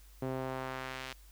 sawtooth tone with band-pass filter sweep, 130.81 Hz, C3, in tune, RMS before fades -39 dBFS, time 0.22-1.13 s, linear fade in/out 5 ms, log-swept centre 400 to 3200 Hz, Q 0.85, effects added 50 Hz sine -54 dBFS peak until 1.31 s + white hiss -63 dBFS RMS until 1.31 s

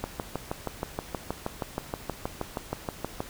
click train, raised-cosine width 1 ms, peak -15 dBFS, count 21, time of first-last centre 0.04-3.205 s, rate 6.32 Hz, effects pink hiss -45 dBFS RMS until 3.29 s

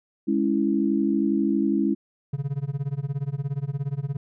sine chord, C# minor, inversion second, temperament equal, 207.7 / 277.2 / 329.6 Hz, G#3 / C#4 / E4, 0 / 0 / 0 cents, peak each -24 dBFS, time 0.27-1.95 s, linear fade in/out 20 ms
triangle tone with tremolo, 140 Hz, C#3, 18 cents sharp, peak -20 dBFS, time 2.33-4.17 s, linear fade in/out 5 ms, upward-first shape sine, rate 17 Hz, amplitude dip 95%
effects none

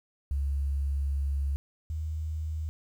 sine tone pair in turn, 69.8 / 78.35 Hz, C#2 / D#2, +13 / +13 cents, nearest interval major second, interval 200 cents, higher second, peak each -26 / -30 dBFS, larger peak first, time 0.31-1.56 / 1.9-2.69 s, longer first, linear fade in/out 0 ms, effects 10-bit

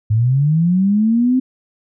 sine linear sweep, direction up, 103.83 to 261.6 Hz, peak -11 dBFS, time 0.1-1.4 s, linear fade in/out 10 ms, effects none

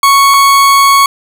40% pulse tone pair in turn, 1108.7 / 1108.7 Hz, C#6 / C#6, 0 / 0 cents, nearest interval unison, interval 0 cents, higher neither, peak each -3 dBFS, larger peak neither, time 0.03-0.34 / 0.34-1.06 s, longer second, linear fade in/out 2 ms, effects none

